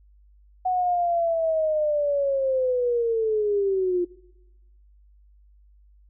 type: linear sweep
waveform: sine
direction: down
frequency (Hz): 742 to 349.2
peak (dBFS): -20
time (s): 0.65-4.05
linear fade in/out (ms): 10
effects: noise-tail reverb RT60 1.0 s tail -22 dB re dry + added 50 Hz sine -52 dBFS peak until 6.09 s